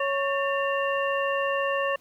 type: harmonic tone with a mistuned harmonic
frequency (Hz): 554.4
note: C#5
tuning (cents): 0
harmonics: 1 / 2 / 3 / 5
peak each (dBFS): -26 / -29 / -31 / -33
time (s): 0-1.96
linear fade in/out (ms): 5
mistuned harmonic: 3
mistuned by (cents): +130
effects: pink hiss -60 dBFS RMS until 2 s